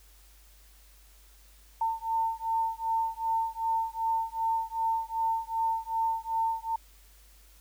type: beating tone pair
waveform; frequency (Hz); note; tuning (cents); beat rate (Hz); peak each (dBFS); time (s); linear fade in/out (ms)
sine; 901 / 903.6; A5 / A5; +41 / +46; 2.6; -30; 1.81-6.76; 5
effects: added 50 Hz sine -55 dBFS peak until 7.6 s + white hiss -60 dBFS RMS until 7.6 s